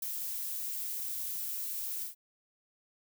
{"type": "noise with ADSR envelope", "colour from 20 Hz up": "violet", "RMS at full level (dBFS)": -34, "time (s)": [0.02, 2.15], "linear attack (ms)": 6, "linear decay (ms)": 14, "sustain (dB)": -3, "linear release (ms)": 120, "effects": []}